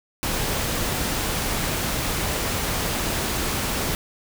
pink noise, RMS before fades -25 dBFS, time 0.23-3.95 s, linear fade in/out 0 ms, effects none

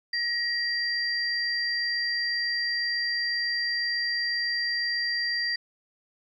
sine tone pair together, 1895 / 4737 Hz, A#6 / D8, +28 / +14 cents, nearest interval octave + major third, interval 1586 cents, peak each -28 dBFS, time 0.13-5.56 s, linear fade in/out 5 ms, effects 10-bit

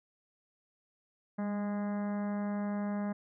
harmonic tone with a mistuned harmonic, 206 Hz, G#3, 14 cents flat, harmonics 1 / 2 / 3 / 4 / 5 / 6 / 7 / 8 / 9 / 10, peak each -32 / -49 / -42 / -46 / -50 / -52 / -56 / -53 / -59 / -59 dBFS, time 1.38-3.13 s, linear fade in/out 10 ms, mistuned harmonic 1, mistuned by -25 cents, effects none

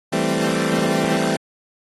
20% pulse chord, A minor seventh, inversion second, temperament equal, 164.81 / 196 / 220 / 261.6 Hz, E3 / G3 / A3 / C4, 0 / 0 / 0 / 0 cents, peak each -19 dBFS, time 0.12-1.37 s, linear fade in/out 10 ms, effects AAC 32 kbps

